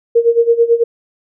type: tone with tremolo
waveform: sine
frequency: 466.2 Hz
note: A#4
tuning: in tune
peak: -5 dBFS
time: 0.15-0.84 s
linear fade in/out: 10 ms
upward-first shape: sine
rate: 9.1 Hz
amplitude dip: 85%
effects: none